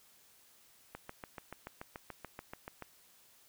click train, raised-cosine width 0.5 ms, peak -28 dBFS, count 14, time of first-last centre 0.95-2.823 s, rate 6.94 Hz, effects white hiss -64 dBFS RMS until 3.48 s

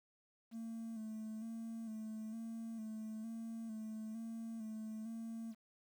triangle tone with vibrato, 222.5 Hz, A3, 20 cents sharp, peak -40 dBFS, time 0.51-5.55 s, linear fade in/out 50 ms, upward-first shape square, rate 1.1 Hz, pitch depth 33 cents each way, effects tanh soft clip ceiling -37 dBFS + 11-bit

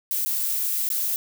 violet noise with dropouts, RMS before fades -25 dBFS, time 0.11-1.16 s, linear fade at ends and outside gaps 0 ms, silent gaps 0.25-0.26 / 0.89-0.902 s, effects none

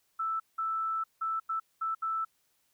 sine tone bursts at uneven times, 1320 Hz, E6, 2 cents sharp, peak -29 dBFS, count 6, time 0.19-0.4 / 0.58-1.04 / 1.21-1.4 / 1.49-1.6 / 1.81-1.95 / 2.02-2.25 s, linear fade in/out 10 ms, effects white hiss -73 dBFS RMS until 2.73 s

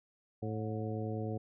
harmonic tone with a mistuned harmonic, 109.2 Hz, A2, 13 cents flat, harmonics 1 / 2 / 3 / 4 / 5 / 7, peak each -37 / -41 / -43 / -42 / -45 / -47 dBFS, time 0.42-1.38 s, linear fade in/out 10 ms, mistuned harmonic 7, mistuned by -87 cents, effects none

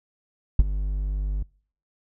triangle tone with ADSR envelope, 49.53 Hz, G1, 19 cents sharp, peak -6 dBFS, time 0.59-1.43 s, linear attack 4 ms, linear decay 30 ms, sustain -15 dB, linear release 7 ms, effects noise-tail reverb RT60 0.5 s tail -25 dB re dry

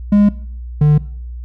triangle tone pair in turn, 205.3 / 149.35 Hz, G#3 / D3, -20 / +29 cents, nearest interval tritone, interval 551 cents, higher first, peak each -5 dBFS, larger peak neither, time 0.12-0.29 / 0.81-0.98 s, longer neither, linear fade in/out 5 ms, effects noise-tail reverb RT60 0.6 s tail -20 dB re dry + added 60 Hz sine -25 dBFS peak until 1.44 s

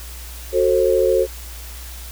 sine chord, F# diminished, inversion none, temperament just, 370 / 444 / 532.8 Hz, F#4 / A4 / C5, 0 / +16 / +31 cents, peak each -18 / -18 / -17 dBFS, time 0.52-1.27 s, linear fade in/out 50 ms, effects added 60 Hz sine -33 dBFS peak until 2.11 s + white hiss -38 dBFS RMS until 2.11 s

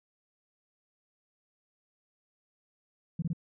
sine tone bursts, 165.5 Hz, E3, 7 cents sharp, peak -27 dBFS, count 3, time 3.19-3.332 s, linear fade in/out 5 ms, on 32 ms, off 23 ms, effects tanh soft clip ceiling -23 dBFS

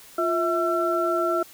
sine tone cluster, 348.8 / 653 / 1346 Hz, F4 / E5 / E6, -2 / -17 / +36 cents, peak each -25 dBFS, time 0.18-1.43 s, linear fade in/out 5 ms, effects white hiss -48 dBFS RMS until 1.53 s

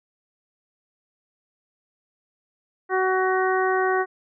harmonic tone, 374.9 Hz, F#4, 23 cents sharp, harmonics 1 / 2 / 3 / 4 / 5, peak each -22 / -25 / -27 / -28 / -29 dBFS, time 2.89-4.06 s, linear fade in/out 50 ms, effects none

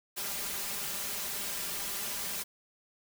white noise with comb filter, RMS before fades -36 dBFS, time 0.16-2.44 s, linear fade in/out 20 ms, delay 5 ms, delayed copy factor +0.65, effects none

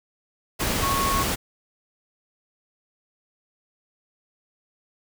sine tone in noise, 1101 Hz, C#6, 12 cents flat, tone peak -23 dBFS, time 0.82-1.24 s, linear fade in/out 20 ms, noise pink, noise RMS -25 dBFS, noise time 0.59-1.36 s, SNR -1 dB, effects none

